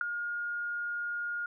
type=tone with ADSR envelope; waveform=sine; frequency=1424 Hz; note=F6; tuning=33 cents sharp; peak=-20 dBFS; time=0.01-1.46 s; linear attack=3 ms; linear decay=3 ms; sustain=-12 dB; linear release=3 ms; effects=none